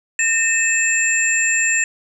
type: tone cluster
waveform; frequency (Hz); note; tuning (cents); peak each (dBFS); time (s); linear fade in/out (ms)
sine; 1822 / 2617 / 7360; A#6 / E7 / A#8; -40 / -13 / -23; -19; 0.19-1.84; 2
effects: none